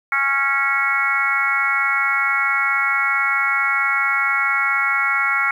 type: harmonic tone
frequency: 275.5 Hz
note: C#4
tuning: 11 cents flat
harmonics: 3 / 4 / 5 / 6 / 7 / 8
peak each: -30 / -27 / -20 / -29 / -24 / -20 dBFS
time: 0.12-5.51 s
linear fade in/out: 2 ms
effects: 8-bit